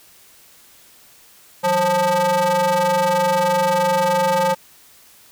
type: ring-modulated tone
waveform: square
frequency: 174.61 Hz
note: F3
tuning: in tune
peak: -13 dBFS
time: 1.63-4.55 s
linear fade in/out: 20 ms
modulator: 710 Hz
effects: white hiss -49 dBFS RMS until 5.31 s